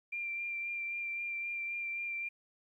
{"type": "tone with vibrato", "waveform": "sine", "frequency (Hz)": 2374, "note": "D7", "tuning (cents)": 18, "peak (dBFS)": -35, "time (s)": [0.12, 2.29], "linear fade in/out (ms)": 10, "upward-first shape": "sine", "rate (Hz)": 3.8, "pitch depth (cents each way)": 17, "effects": ["12-bit"]}